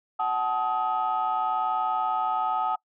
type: tone cluster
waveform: sine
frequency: 747 / 868 / 1262 Hz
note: F#5 / A5 / D#6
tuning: +16 / -24 / +24 cents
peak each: -27 dBFS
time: 0.19-2.76 s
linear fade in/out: 10 ms
effects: noise-tail reverb RT60 0.1 s tail -24 dB re dry + tanh soft clip ceiling -17 dBFS